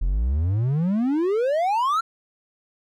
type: exponential sweep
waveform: triangle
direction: up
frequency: 39.76 to 1380 Hz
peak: -17 dBFS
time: 0.01-2.01 s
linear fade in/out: 10 ms
effects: none